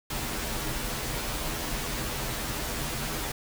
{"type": "noise with comb filter", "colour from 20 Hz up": "pink", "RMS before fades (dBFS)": -32, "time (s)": [0.1, 3.32], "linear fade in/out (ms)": 5, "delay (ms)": 11, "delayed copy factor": -0.9, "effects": []}